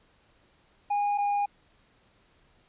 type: tone pair in turn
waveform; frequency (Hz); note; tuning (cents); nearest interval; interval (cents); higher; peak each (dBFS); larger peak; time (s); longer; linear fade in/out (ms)
triangle; 819 / 815; G#5 / G#5; -24 / -33; unison; 9; first; -22; neither; 0.9-1.18 / 1.18-1.46; neither; 10
effects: pink hiss -64 dBFS RMS until 2.68 s + resampled to 8000 Hz